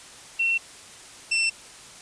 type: tone pair in turn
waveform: sine / sawtooth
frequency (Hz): 2713 / 2688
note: E7 / E7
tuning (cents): +49 / +33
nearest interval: unison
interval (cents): 16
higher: first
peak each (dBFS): -20 / -17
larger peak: second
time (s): 0.39-0.58 / 1.31-1.5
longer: neither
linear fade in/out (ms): 10
effects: white hiss -45 dBFS RMS until 2.01 s + resampled to 22050 Hz